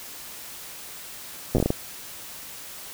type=slowing click train; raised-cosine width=2 ms; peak=-8 dBFS; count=8; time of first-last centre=1.55-1.704 s; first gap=8 ms; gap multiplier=1.33; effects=white hiss -40 dBFS RMS until 2.93 s